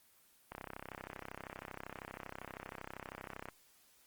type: click train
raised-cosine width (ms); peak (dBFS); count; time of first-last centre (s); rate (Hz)
0.5; -28; 98; 0.52-3.486; 32.7
effects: white hiss -67 dBFS RMS until 4.06 s + Opus 24 kbps